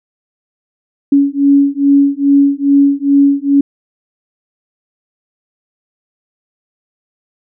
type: beating tone pair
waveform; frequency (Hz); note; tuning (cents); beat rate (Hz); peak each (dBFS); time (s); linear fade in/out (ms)
sine; 279.4 / 281.8; C#4 / C#4; +14 / +29; 2.4; -10; 1.12-3.61; 5
effects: none